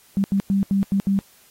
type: tone bursts at uneven times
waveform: sine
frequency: 196.5 Hz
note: G3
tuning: 4 cents sharp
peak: -16 dBFS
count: 6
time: 0.17-0.24 / 0.32-0.4 / 0.5-0.63 / 0.71-0.83 / 0.92-1 / 1.07-1.19 s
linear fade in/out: 0 ms
effects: white hiss -54 dBFS RMS until 1.5 s + AAC 48 kbps